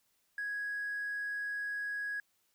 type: tone with hard clipping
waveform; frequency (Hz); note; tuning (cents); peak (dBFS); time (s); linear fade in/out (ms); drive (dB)
sine; 1661.2; G#6; 0; -35; 0.38-2.2; 2; 1
effects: white hiss -75 dBFS RMS until 2.54 s